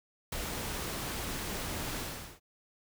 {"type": "noise with ADSR envelope", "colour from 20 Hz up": "pink", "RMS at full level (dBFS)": -34, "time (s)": [0.32, 2.4], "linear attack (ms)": 6, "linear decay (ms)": 6, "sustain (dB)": -3, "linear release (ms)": 400, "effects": []}